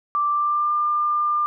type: tone with pitch glide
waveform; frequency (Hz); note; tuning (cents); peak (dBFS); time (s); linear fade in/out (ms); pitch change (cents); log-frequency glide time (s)
sine; 1174.7 to 1198; D6 to D6; 0 to +34; -18; 0.15-1.46; 0; +34; 0.29-0.74
effects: none